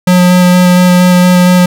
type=tone with vibrato; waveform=square; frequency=180 Hz; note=F#3; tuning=47 cents flat; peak=-4 dBFS; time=0.07-1.66 s; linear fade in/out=5 ms; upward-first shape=square; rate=4.3 Hz; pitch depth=8 cents each way; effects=none